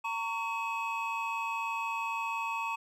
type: tone cluster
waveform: triangle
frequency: 913 / 1119 / 2558 Hz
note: A#5 / C#6 / D#7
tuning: -36 / +16 / +47 cents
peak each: -33 / -35 / -35 dBFS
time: 0.04-2.76 s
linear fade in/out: 10 ms
effects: none